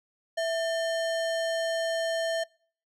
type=tone with sample-and-hold; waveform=sine; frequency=659.3 Hz; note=E5; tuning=in tune; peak=-25 dBFS; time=0.37-2.44 s; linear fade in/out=10 ms; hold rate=2450 Hz; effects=noise-tail reverb RT60 0.5 s tail -26 dB re dry + low-pass 7000 Hz 12 dB/octave